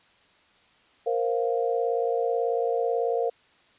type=chord; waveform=sine; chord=Bb suspended second; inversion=none; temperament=just; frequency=466.2 / 524.4 / 699.2 Hz; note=Bb4 / C5 / F5; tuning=0 / +4 / +2 cents; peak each=-25 / -29 / -29 dBFS; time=1.06-3.3 s; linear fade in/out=10 ms; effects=white hiss -60 dBFS RMS until 3.78 s + resampled to 8000 Hz